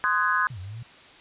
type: chord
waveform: sine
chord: Ab dominant seventh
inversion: first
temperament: just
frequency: 1038.3 / 1245.9 / 1495.1 / 1661.2 Hz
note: C6 / Eb6 / Gb6 / Ab6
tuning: -14 / +2 / +18 / 0 cents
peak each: -26 dBFS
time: 0.04-0.47 s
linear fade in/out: 0 ms
type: linear two-way sweep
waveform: sine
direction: down then up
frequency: 138.59 to 87.5 to 122.5 Hz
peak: -34 dBFS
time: 0.5-0.83 s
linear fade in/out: 5 ms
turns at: 0.59 s
effects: white hiss -49 dBFS RMS until 1.2 s + resampled to 8000 Hz